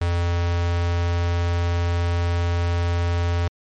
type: tone with notch filter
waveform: square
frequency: 86.3 Hz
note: F2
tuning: 20 cents flat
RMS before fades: -21 dBFS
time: 0.01-3.48 s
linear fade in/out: 5 ms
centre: 230 Hz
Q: 1.7
effects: low-pass 5000 Hz 12 dB/octave + MP3 48 kbps